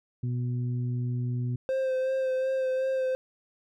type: harmonic tone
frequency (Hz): 122.8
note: B2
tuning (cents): -9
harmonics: 1 / 2 / 3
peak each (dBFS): -27 / -37 / -47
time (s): 0.23-1.56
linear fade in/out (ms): 5
type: tone with vibrato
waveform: triangle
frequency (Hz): 523.3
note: C5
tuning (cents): 0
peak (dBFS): -23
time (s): 1.69-3.15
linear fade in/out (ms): 0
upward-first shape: sine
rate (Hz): 2.7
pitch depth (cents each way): 21
effects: none